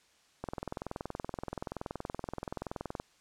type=click train; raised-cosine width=1 ms; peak=-22 dBFS; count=55; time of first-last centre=0.44-2.999 s; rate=21.1 Hz; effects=white hiss -66 dBFS RMS until 3.2 s + low-pass 7000 Hz 12 dB/octave